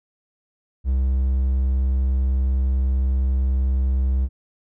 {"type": "tone", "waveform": "triangle", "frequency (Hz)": 65.41, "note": "C2", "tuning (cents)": 0, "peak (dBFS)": -15, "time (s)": [0.84, 4.29], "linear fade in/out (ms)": 50, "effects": []}